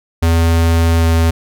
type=tone with pitch glide; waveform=square; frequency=83 to 82.38 Hz; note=E2 to E2; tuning=+12 to -1 cents; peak=-10 dBFS; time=0.22-1.31 s; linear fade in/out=10 ms; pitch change=-13 cents; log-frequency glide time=0.98-1.03 s; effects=none